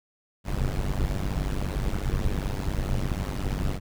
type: noise with amplitude modulation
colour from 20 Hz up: brown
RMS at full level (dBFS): -23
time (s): 0.44-3.8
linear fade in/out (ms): 50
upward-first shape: sine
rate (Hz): 97.2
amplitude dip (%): 100
effects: none